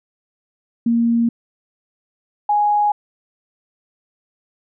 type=tone pair in turn; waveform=sine; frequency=233.1 / 830.7 Hz; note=A#3 / G#5; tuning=0 / 0 cents; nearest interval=octave + minor seventh; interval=2200 cents; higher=second; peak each=-13 dBFS; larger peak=neither; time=0.86-1.29 / 2.49-2.92 s; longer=neither; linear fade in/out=5 ms; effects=none

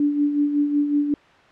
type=tone with tremolo; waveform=sine; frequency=291 Hz; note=D4; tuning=16 cents flat; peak=-15 dBFS; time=0-1.14 s; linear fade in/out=2 ms; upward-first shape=sine; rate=5.4 Hz; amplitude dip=55%; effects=white hiss -50 dBFS RMS until 1.51 s + low-pass 2000 Hz 12 dB/octave

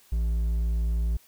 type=tone with hard clipping; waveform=triangle; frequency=56.7 Hz; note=A#1; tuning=47 cents flat; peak=-24 dBFS; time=0.12-1.17 s; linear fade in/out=5 ms; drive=7 dB; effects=white hiss -58 dBFS RMS until 1.27 s

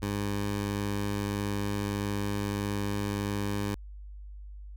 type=tone; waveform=15% pulse; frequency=101.6 Hz; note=G#2; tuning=38 cents flat; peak=-23 dBFS; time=0.02-3.75 s; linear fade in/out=5 ms; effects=added 50 Hz sine -41 dBFS peak until 4.76 s

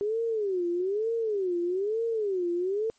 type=tone with vibrato; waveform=sine; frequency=399.1 Hz; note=G4; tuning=31 cents sharp; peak=-25 dBFS; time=0.01-2.9 s; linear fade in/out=0 ms; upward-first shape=sine; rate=1.1 Hz; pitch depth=250 cents each way; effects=white hiss -66 dBFS RMS until 2.98 s + MP3 32 kbps

